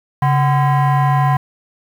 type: tone with frequency modulation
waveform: sine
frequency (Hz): 138.59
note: C#3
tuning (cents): 0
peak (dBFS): -9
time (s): 0.22-1.37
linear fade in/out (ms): 5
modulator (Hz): 887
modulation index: 0.92
effects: tanh soft clip ceiling -9 dBFS + 7-bit